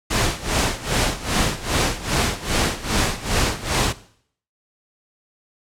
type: noise with tremolo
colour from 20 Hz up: pink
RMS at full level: -18 dBFS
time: 0.1-3.93 s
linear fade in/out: 10 ms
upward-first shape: sine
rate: 2.5 Hz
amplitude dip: 85%
effects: noise-tail reverb RT60 0.6 s tail -17 dB re dry + low-pass 9000 Hz 12 dB/octave